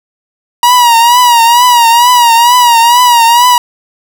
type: tone with vibrato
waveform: 45% pulse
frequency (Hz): 955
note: A#5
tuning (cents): +42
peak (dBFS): -3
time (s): 0.63-3.58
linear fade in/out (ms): 2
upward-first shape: triangle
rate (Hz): 2.2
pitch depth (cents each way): 81
effects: none